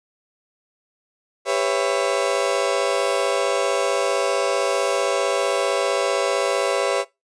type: chord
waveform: 35% pulse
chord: C# half-diminished seventh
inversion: second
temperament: just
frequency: 399.1 / 498.9 / 554.4 / 665.2 Hz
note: G4 / B4 / C#5 / E5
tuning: +31 / +17 / 0 / +16 cents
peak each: -24 / -23 / -21 / -24 dBFS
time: 1.45-7.05 s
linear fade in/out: 50 ms
effects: noise-tail reverb RT60 0.2 s tail -20 dB re dry + resampled to 22050 Hz